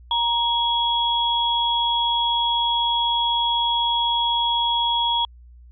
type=tone pair together; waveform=sine; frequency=940 / 3332 Hz; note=A#5 / G#7; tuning=+14 / +5 cents; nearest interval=octave + minor seventh; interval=2191 cents; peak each=-21 dBFS; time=0.11-5.25 s; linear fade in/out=2 ms; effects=added 60 Hz sine -43 dBFS peak until 5.71 s